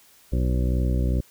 harmonic tone, 62.4 Hz, B1, 19 cents sharp, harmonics 1 / 2 / 3 / 4 / 5 / 6 / 8 / 9, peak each -21 / -27 / -31 / -33 / -35 / -37 / -39 / -40 dBFS, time 0.32-1.21 s, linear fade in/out 10 ms, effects white hiss -55 dBFS RMS until 1.3 s

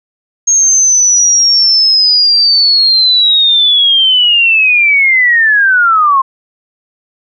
sine linear sweep, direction down, 6520 to 1046.5 Hz, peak -5 dBFS, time 0.47-6.22 s, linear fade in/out 10 ms, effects none

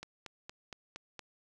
click train, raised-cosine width 0.2 ms, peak -26 dBFS, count 6, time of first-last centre 0.03-1.193 s, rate 4.3 Hz, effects none

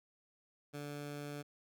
15% pulse tone, 145.5 Hz, D3, 16 cents flat, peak -36 dBFS, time 0.73-1.43 s, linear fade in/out 20 ms, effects none

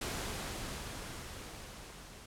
pink noise with level ramp, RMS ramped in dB -37 to -52 dBFS, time 0.01-2.26 s, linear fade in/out 5 ms, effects low-pass 11000 Hz 12 dB/octave

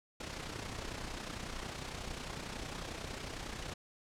pink noise with amplitude modulation, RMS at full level -40 dBFS, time 0.2-3.74 s, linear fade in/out 5 ms, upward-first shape sine, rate 31 Hz, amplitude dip 55%, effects low-pass 7000 Hz 12 dB/octave

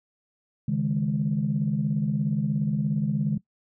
sine chord, C# suspended second, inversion none, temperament equal, 138.59 / 155.56 / 207.7 Hz, C#3 / D#3 / G#3, 0 / 0 / 0 cents, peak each -27 / -26 / -26 dBFS, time 0.68-3.38 s, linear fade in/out 5 ms, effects noise-tail reverb RT60 0.1 s tail -19 dB re dry + tanh soft clip ceiling -14 dBFS

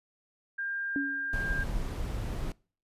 sine tone, 1600 Hz, G6, 35 cents sharp, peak -31 dBFS, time 0.58-1.64 s, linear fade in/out 10 ms
sine tone with exponential decay, 281.3 Hz, C#4, 26 cents sharp, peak -26 dBFS, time 0.96-1.42 s, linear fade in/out 1 ms, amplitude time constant 100 ms
brown noise, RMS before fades -33 dBFS, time 1.33-2.52 s, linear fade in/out 2 ms
effects noise-tail reverb RT60 0.4 s tail -24 dB re dry + resampled to 32000 Hz

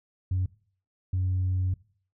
sine tone bursts at uneven times, 92.5 Hz, F#2, in tune, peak -22 dBFS, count 2, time 0.31-0.46 / 1.13-1.74 s, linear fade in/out 5 ms, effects noise-tail reverb RT60 0.5 s tail -21 dB re dry + tanh soft clip ceiling -21 dBFS

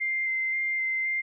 sine tone with vibrato, 2089 Hz, C7, 3 cents flat, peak -25 dBFS, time 0-1.22 s, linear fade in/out 20 ms, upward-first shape square, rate 1.9 Hz, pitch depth 10 cents each way, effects none

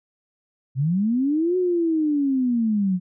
sine linear two-way sweep, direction up then down, 123.47 to 370 to 176.6 Hz, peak -18 dBFS, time 0.75-3 s, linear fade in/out 50 ms, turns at 1.57 s, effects none

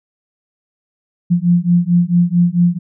sine beating tone pair, 172.3 / 176.8 Hz, F3 / F3, -23 / +22 cents, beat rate 4.5 Hz, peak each -13 dBFS, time 1.3-2.79 s, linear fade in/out 20 ms, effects none

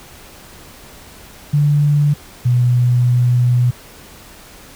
sine tone pair in turn, 146.3 / 123.02 Hz, D3 / B2, -6 / -6 cents, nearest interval minor third, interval 300 cents, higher first, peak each -10 dBFS, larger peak neither, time 1.53-2.14 / 2.45-3.71 s, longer second, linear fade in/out 10 ms, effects pink hiss -40 dBFS RMS until 4.75 s

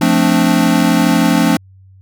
square chord, D minor seventh, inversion first, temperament equal, 174.61 / 220 / 261.6 / 293.7 Hz, F3 / A3 / C4 / D4, 0 / 0 / 0 / 0 cents, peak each -16 dBFS, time 0.01-1.57 s, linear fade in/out 5 ms, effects added 95 Hz sine -40 dBFS peak until 2.01 s

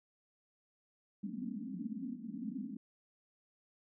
white band-pass noise, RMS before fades -42 dBFS, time 1.23-2.77 s, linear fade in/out 5 ms, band 180 to 280 Hz, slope 96 dB/octave, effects none

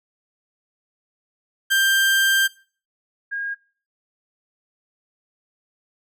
30% pulse / sine tone pair in turn, 1580 / 1628.2 Hz, G6 / G#6, +13 / -35 cents, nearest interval minor second, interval 52 cents, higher second, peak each -13 / -24 dBFS, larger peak first, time 1.7-2.48 / 3.31-3.55 s, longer first, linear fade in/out 20 ms, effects noise-tail reverb RT60 0.4 s tail -20 dB re dry

